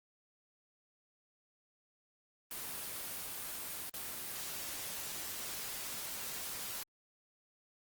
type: noise with dropouts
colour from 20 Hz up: white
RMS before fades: -42 dBFS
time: 2.51-6.83 s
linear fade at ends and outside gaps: 1 ms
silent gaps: 3.896-3.938 s
effects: Opus 24 kbps